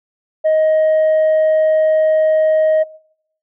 sine tone, 627 Hz, D#5, 13 cents sharp, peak -8 dBFS, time 0.44-2.84 s, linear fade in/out 20 ms, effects noise-tail reverb RT60 0.7 s tail -24 dB re dry + tanh soft clip ceiling -9 dBFS

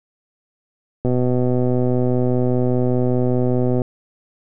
click train, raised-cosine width 2 ms, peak -7 dBFS, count 347, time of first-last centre 1.05-3.818 s, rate 125 Hz, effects none

